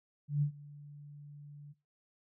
sine tone with ADSR envelope, 145.6 Hz, D3, 15 cents flat, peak -25 dBFS, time 0.28-1.74 s, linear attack 140 ms, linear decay 93 ms, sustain -22 dB, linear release 29 ms, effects noise-tail reverb RT60 0.3 s tail -21 dB re dry

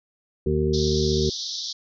harmonic tone, 76 Hz, D#2, 40 cents flat, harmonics 1 / 2 / 3 / 5 / 6, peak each -26 / -26 / -28 / -23 / -29 dBFS, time 0.46-1.3 s, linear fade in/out 5 ms
white band-pass noise, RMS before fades -31 dBFS, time 0.73-1.73 s, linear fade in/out 10 ms, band 3400 to 5900 Hz, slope 96 dB/octave
effects none

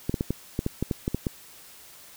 clicks, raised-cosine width 3 ms, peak -12 dBFS, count 11, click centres 0.095 / 0.142 / 0.209 / 0.306 / 0.591 / 0.664 / 0.826 / 0.912 / 1.079 / 1.146 / 1.268 s, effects white hiss -49 dBFS RMS until 2.16 s

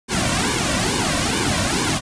pink noise with flanger, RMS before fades -20 dBFS, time 0.08-2.01 s, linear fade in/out 50 ms, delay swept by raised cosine 1.5 to 2.42 ms, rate 2.3 Hz, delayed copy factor -1, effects resampled to 22050 Hz

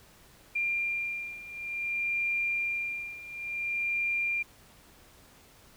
sine beating tone pair, 2390 / 2390.56 Hz, D7 / D7, +30 / +30 cents, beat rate 0.56 Hz, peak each -34 / -31 dBFS, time 0.55-4.43 s, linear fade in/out 10 ms, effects pink hiss -57 dBFS RMS until 5.76 s

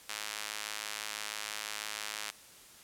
sawtooth tone with high-pass filter, 106.1 Hz, G#2, 38 cents sharp, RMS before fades -40 dBFS, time 0.09-2.31 s, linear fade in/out 5 ms, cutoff 1800 Hz, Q 0.57, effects white hiss -55 dBFS RMS until 2.83 s + low-pass 12000 Hz 12 dB/octave

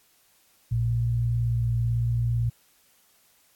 sine tone pair together, 58.52 / 116.54 Hz, A#1 / A#2, +7 / 0 cents, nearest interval octave, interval 1193 cents, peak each -31 / -22 dBFS, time 0.71-2.5 s, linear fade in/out 10 ms, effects white hiss -62 dBFS RMS until 3.55 s + AAC 64 kbps

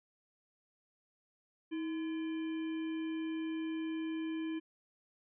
harmonic tone with a mistuned harmonic, 341.1 Hz, F4, 41 cents flat, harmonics 1 / 3 / 5 / 7 / 9, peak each -35 / -56 / -54 / -54 / -56 dBFS, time 1.71-4.6 s, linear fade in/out 20 ms, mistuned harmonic 1, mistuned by -110 cents, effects none

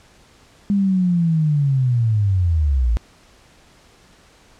sine linear sweep, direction down, 203.7 to 53.3 Hz, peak -14 dBFS, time 0.7-2.97 s, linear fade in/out 0 ms, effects pink hiss -51 dBFS RMS until 4.59 s + low-pass 8000 Hz 12 dB/octave

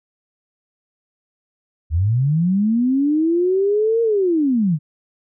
sine linear two-way sweep, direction up then down, 73 to 466.2 to 141 Hz, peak -14 dBFS, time 1.9-4.79 s, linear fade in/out 50 ms, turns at 4.02 s, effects none

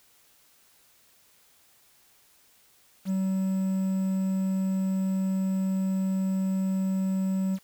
triangle tone with quantisation, 190.7 Hz, G3, 47 cents flat, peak -22 dBFS, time 3.05-7.59 s, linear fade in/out 50 ms, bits 8, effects white hiss -61 dBFS RMS until 7.63 s

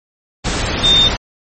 sine tone in noise, 3629 Hz, A#7, 47 cents flat, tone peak -8 dBFS, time 0.83-1.09 s, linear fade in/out 20 ms, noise pink, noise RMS -18 dBFS, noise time 0.44-1.17 s, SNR +7 dB, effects MP3 32 kbps

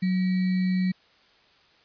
sine tone with sample-and-hold, 185 Hz, F#3, in tune, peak -21 dBFS, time 0.02-0.92 s, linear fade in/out 10 ms, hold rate 2100 Hz, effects white hiss -59 dBFS RMS until 1.84 s + resampled to 11025 Hz

